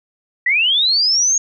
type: linear sweep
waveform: sine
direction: up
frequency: 1893 to 6645 Hz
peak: -12 dBFS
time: 0.46-1.38 s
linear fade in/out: 5 ms
effects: none